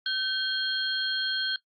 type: tone cluster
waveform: sine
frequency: 1535 / 3232 / 4251 Hz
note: G6 / G#7 / C8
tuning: -37 / -48 / +27 cents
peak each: -30 dBFS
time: 0.06-1.56 s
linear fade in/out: 2 ms
effects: noise-tail reverb RT60 0.1 s tail -19 dB re dry + Opus 32 kbps